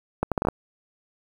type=accelerating click train; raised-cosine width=1 ms; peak=-8 dBFS; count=7; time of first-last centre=0.23-0.486 s; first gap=87 ms; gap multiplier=0.7; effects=7-bit